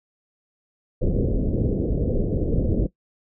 pink low-pass noise, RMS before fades -22 dBFS, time 1.01-2.87 s, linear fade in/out 10 ms, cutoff 530 Hz, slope 48 dB/octave, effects noise-tail reverb RT60 0.1 s tail -18 dB re dry

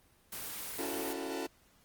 white noise, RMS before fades -41 dBFS, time 0.32-1.13 s, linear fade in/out 5 ms
sawtooth chord, F# minor seventh, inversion second, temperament just, 277.5 / 333 / 370 / 444 Hz, C#4 / E4 / F#4 / A4, +2 / +18 / 0 / +16 cents, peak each -37 dBFS, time 0.78-1.47 s, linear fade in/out 10 ms
effects pink hiss -66 dBFS RMS until 1.84 s + Opus 24 kbps

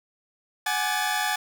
sawtooth tone cluster, 745 / 836 / 1181 / 1731 Hz, F#5 / G#5 / D6 / A6, +12 / +11 / +9 / -29 cents, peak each -26 / -24 / -31 / -25 dBFS, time 0.66-1.36 s, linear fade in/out 5 ms, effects none

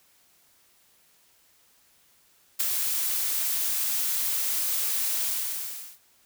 blue noise with ADSR envelope, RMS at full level -22 dBFS, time 2.59-5.99 s, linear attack 17 ms, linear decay 8 ms, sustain -5 dB, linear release 770 ms, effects white hiss -62 dBFS RMS until 6.25 s

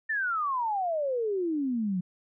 sine exponential sweep, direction down, 1817 to 174.61 Hz, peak -26 dBFS, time 0.09-2.01 s, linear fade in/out 10 ms, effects none

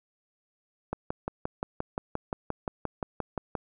click train, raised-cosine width 1 ms, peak -16 dBFS, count 16, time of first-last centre 0.93-3.552 s, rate 5.72 Hz, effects none

